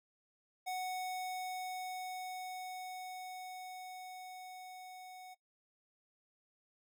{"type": "tone with level ramp", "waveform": "square", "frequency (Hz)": 740, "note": "F#5", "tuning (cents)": 0, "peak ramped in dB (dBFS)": [-37, -50], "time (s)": [0.66, 5.35], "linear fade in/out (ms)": 20, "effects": ["noise-tail reverb RT60 0.1 s tail -18 dB re dry"]}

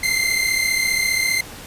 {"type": "tone pair together", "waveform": "sawtooth", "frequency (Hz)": [2067, 2102], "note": ["C7", "C7"], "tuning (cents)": [-22, 7], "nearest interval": "unison", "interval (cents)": 29, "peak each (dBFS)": -17, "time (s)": [0.03, 1.41], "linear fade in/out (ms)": 5, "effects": ["pink hiss -37 dBFS RMS until 1.66 s", "resampled to 32000 Hz"]}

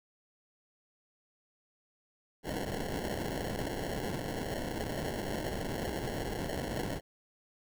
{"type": "noise with sample-and-hold", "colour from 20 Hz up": "white", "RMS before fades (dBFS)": -36, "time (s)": [2.43, 7.01], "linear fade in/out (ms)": 50, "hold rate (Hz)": 1225, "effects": []}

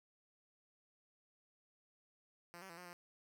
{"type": "tone with pitch steps", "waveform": "5% pulse", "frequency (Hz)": [172.9, 191.5, 168.6, 179.2, 174.8], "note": ["F3", "G3", "E3", "F3", "F3"], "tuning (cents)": [-17, -40, 39, 45, 2], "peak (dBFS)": -40, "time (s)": [2.54, 2.93], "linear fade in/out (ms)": 0, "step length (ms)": 78, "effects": []}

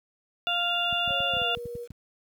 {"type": "harmonic tone", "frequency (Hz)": 698.5, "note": "F5", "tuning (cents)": 0, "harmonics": [1, 2, 4, 5], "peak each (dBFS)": [-31, -32, -27, -31], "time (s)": [0.47, 1.55], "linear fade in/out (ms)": 0}
{"type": "clicks", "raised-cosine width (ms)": 5, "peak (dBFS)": -27, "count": 11, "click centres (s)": [0.927, 1.077, 1.107, 1.204, 1.337, 1.368, 1.417, 1.572, 1.656, 1.753, 1.906]}
{"type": "tone with pitch glide", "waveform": "sine", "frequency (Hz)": [549, 477.9], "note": ["C#5", "A#4"], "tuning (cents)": [-17, 43], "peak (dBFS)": -34, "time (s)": [1.07, 1.88], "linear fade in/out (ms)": 50, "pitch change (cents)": -240, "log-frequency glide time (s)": [1.28, 1.47]}
{"effects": ["high-pass 60 Hz 12 dB/octave", "9-bit"]}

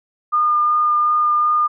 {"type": "tone with vibrato", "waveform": "sine", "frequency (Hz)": 1212, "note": "D#6", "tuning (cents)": -46, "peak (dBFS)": -13, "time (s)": [0.32, 1.68], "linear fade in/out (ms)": 20, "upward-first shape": "sine", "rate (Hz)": 2.7, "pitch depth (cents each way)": 10, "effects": []}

